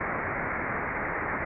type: low-pass noise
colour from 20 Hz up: white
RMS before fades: -31 dBFS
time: 0-1.45 s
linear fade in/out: 10 ms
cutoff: 2200 Hz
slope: 96 dB/octave
effects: none